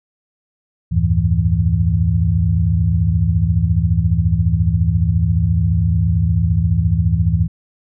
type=tone cluster; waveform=sine; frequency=77.5 / 92.1 / 106.4 / 163.8 Hz; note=D#2 / F#2 / G#2 / E3; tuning=-6 / -7 / +42 / -11 cents; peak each=-18 dBFS; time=0.91-7.48 s; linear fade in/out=20 ms; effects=none